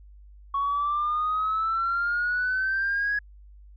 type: exponential sweep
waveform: sine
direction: up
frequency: 1108.7 to 1675 Hz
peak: -22 dBFS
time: 0.54-3.19 s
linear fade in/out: 5 ms
effects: tanh soft clip ceiling -19 dBFS + added 50 Hz sine -46 dBFS peak until 3.76 s